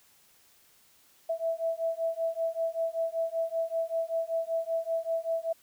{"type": "beating tone pair", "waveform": "sine", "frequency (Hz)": [656, 661.2], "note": ["E5", "E5"], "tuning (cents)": [-9, 5], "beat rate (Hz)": 5.2, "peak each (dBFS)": [-31, -31], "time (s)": [1.29, 5.53], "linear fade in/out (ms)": 10, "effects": ["white hiss -62 dBFS RMS until 5.62 s"]}